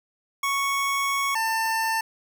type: tone pair in turn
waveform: 25% pulse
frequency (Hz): 1108.7 / 894.4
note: C#6 / A5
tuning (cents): 0 / +28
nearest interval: major third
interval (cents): 372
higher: first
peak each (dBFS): -19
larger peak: neither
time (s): 0.43-1.35 / 1.35-2.01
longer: first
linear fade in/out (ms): 5
effects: none